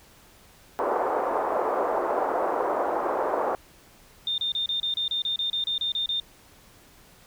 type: band-pass noise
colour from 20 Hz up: pink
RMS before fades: -26 dBFS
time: 0.79-3.55 s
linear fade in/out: 0 ms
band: 410 to 1100 Hz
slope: 24 dB/octave
type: tone bursts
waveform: sine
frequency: 3622 Hz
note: A7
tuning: 49 cents sharp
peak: -24 dBFS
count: 14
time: 4.27-6.2 s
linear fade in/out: 2 ms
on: 110 ms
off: 30 ms
effects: pink hiss -54 dBFS RMS until 7.26 s